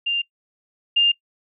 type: tone pair in turn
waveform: sine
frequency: 2794 / 2806 Hz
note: F7 / F7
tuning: 0 / +8 cents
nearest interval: unison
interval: 8 cents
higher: second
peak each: -19 / -13 dBFS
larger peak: second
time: 0.06-0.22 / 0.96-1.12 s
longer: neither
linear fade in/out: 10 ms
effects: noise-tail reverb RT60 0.1 s tail -23 dB re dry